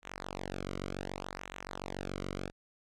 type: tone with flanger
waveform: sawtooth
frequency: 47 Hz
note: F#1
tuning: 28 cents sharp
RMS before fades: -41 dBFS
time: 0.02-2.52 s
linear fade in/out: 50 ms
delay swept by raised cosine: 0.2 to 1.17 ms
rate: 0.67 Hz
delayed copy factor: -0.95
effects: low-pass 7000 Hz 12 dB/octave